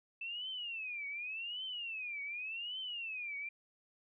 sine tone with vibrato, 2637 Hz, E7, in tune, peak -39 dBFS, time 0.21-3.49 s, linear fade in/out 5 ms, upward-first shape triangle, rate 0.87 Hz, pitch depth 290 cents each way, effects none

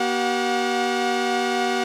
sawtooth tone cluster, 240.1 / 381.9 / 724 Hz, B3 / G4 / F#5, -49 / -45 / -38 cents, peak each -23 / -20 / -20 dBFS, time 0-1.84 s, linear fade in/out 5 ms, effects low-pass 6000 Hz 12 dB/octave + 9-bit

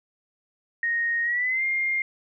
sine tone with pitch glide, 1864.7 to 2117 Hz, A#6 to C7, 0 to +20 cents, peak -22 dBFS, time 0.83-2.02 s, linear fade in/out 2 ms, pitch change +220 cents, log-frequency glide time 1.23-1.64 s, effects none

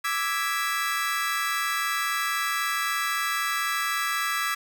35% pulse chord, E dominant seventh, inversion third, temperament equal, 1174.7 / 1318.5 / 1661.2 / 1975.5 Hz, D6 / E6 / G#6 / B6, 0 / 0 / 0 / 0 cents, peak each -29 dBFS, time 0.04-4.55 s, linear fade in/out 10 ms, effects none

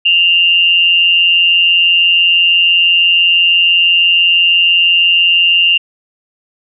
sine tone with amplitude modulation, 2794 Hz, F7, in tune, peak -4 dBFS, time 0.05-5.78 s, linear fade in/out 10 ms, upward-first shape sine, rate 174 Hz, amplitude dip 55%, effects none

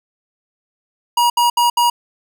square tone bursts, 956 Hz, A#5, 43 cents sharp, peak -12 dBFS, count 4, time 1.17-1.9 s, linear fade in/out 5 ms, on 130 ms, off 70 ms, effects none

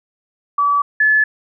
sine tone pair in turn, 1148 / 1723.9 Hz, D6 / A6, -40 / -36 cents, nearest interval perfect fifth, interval 704 cents, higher second, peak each -12 / -10 dBFS, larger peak second, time 0.58-0.82 / 1-1.24 s, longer neither, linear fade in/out 5 ms, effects none

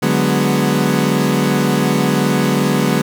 30% pulse chord, G# half-diminished seventh, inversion second, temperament equal, 146.83 / 185 / 207.7 / 246.9 Hz, D3 / F#3 / G#3 / B3, 0 / 0 / 0 / 0 cents, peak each -16 dBFS, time 0.02-3.02 s, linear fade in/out 10 ms, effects none

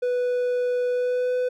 triangle tone with pitch glide, 493.9 to 500.5 Hz, B4 to B4, 0 to +23 cents, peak -19 dBFS, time 0.02-1.49 s, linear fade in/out 10 ms, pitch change +23 cents, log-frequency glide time 0.9-1.35 s, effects none

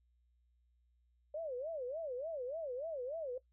sine tone with vibrato, 570 Hz, C#5, 48 cents sharp, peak -38 dBFS, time 1.34-3.38 s, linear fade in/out 5 ms, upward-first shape sine, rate 3.4 Hz, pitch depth 270 cents each way, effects noise-tail reverb RT60 0.1 s tail -18 dB re dry + added 60 Hz sine -70 dBFS peak until 3.52 s

